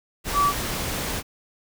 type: tone in noise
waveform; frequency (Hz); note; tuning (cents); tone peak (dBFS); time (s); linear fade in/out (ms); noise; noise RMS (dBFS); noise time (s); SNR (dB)
sine; 1151; D6; -35; -17; 0.33-0.53; 50; pink; -28; 0.24-1.23; +8
effects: none

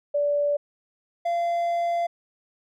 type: tone pair in turn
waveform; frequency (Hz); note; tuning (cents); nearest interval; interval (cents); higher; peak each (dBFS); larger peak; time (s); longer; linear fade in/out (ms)
sine / triangle; 580 / 687; D5 / F5; -22 / -29; minor third; 293; second; -20; neither; 0.14-0.57 / 1.25-2.07; second; 10
effects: none

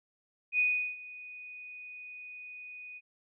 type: tone with ADSR envelope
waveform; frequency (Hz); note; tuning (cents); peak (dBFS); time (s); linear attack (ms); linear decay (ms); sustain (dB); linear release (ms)
sine; 2482; D#7; -5; -23; 0.52-3.01; 70; 370; -20; 41
effects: none

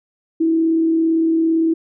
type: tone with frequency modulation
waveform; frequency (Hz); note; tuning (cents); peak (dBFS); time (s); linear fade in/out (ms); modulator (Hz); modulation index
sine; 325.9; E4; -20; -13; 0.4-1.74; 10; 37.7; 0.21
effects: none

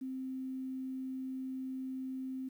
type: tone with quantisation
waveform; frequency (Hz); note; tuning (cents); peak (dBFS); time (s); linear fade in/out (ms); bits
sine; 261.6; C4; 0; -37; 0.01-2.49; 10; 11
effects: none

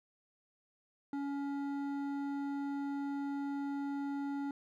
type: tone with hard clipping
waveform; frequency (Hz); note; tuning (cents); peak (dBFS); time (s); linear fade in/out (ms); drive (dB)
sine; 281.1; C#4; +24; -37; 1.13-4.51; 2; 10
effects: none

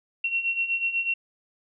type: beating tone pair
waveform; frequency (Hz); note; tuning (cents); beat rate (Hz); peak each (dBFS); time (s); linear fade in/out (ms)
sine; 2723 / 2731.1; F7 / F7; -44 / -39; 8.1; -30 / -25; 0.24-1.14; 5
effects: none

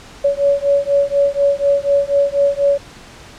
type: beating tone pair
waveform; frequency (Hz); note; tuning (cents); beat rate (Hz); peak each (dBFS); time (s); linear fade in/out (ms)
sine; 562 / 566.1; C#5 / C#5; +24 / +36; 4.1; -15; 0.24-2.78; 10
effects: pink hiss -39 dBFS RMS until 3.38 s + low-pass 7000 Hz 12 dB/octave

